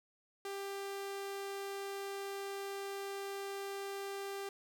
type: tone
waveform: sawtooth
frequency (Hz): 395.5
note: G4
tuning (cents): +15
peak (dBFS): -36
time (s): 0.45-4.49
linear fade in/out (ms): 2
effects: none